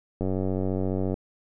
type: click train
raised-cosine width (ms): 2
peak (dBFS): -15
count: 89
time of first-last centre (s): 0.21-1.141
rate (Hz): 94.5
effects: none